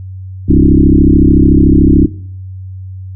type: tone with frequency modulation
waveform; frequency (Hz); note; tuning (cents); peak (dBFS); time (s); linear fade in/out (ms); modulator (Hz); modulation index
sine; 175.6; F3; +10; -3; 0.48-2.07; 20; 33.7; 4.6
effects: noise-tail reverb RT60 0.6 s tail -19 dB re dry + added 94 Hz sine -23 dBFS peak until 3.15 s